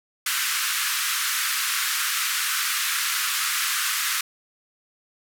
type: band-pass noise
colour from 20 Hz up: pink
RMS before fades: -25 dBFS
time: 0.26-4.21 s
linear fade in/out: 5 ms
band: 1200 to 16000 Hz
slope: 48 dB/octave
effects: none